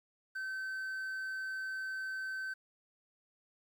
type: tone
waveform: triangle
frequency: 1538 Hz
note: G6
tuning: 33 cents flat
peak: -35 dBFS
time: 0.35-2.54 s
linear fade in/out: 10 ms
effects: 11-bit